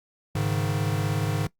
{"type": "chord", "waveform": "square", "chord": "Ab suspended fourth", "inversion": "none", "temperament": "equal", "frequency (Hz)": [103.83, 138.59, 155.56], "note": ["Ab2", "Db3", "Eb3"], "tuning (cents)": [0, 0, 0], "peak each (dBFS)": [-28, -30, -29], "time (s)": [0.35, 1.47], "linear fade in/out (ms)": 5, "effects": ["noise-tail reverb RT60 0.1 s tail -20 dB re dry", "Opus 48 kbps"]}